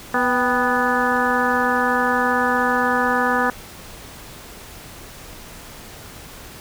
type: harmonic tone with a mistuned harmonic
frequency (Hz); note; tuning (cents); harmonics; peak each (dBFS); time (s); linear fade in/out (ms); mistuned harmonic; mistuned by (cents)
246.9; B3; 0; 1 / 2 / 3 / 4 / 5 / 6 / 7; -24 / -24 / -24 / -24 / -24 / -24 / -24; 0.14-3.5; 2; 3; +77
effects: pink hiss -39 dBFS RMS until 6.6 s